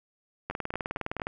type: two click trains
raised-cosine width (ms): 0.5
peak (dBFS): -16 / -23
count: 16 / 4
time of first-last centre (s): 0.5-1.269 / 0.51-1.198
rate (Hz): 19.5 / 4.36
effects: none